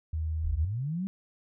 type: tone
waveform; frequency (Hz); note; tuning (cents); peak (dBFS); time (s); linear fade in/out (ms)
sine; 79.2; D#2; +31; -28; 0.13-0.65; 5
type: linear sweep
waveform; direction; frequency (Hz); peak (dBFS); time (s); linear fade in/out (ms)
sine; up; 30.77 to 198.8; -29; 0.44-1.07; 0
effects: none